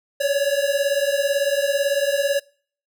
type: beating tone pair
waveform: square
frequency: 554.4 / 572.4 Hz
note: C#5 / D5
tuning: 0 / -45 cents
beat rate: 18 Hz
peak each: -22 / -22 dBFS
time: 0.2-2.4 s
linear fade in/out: 10 ms
effects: noise-tail reverb RT60 0.5 s tail -25 dB re dry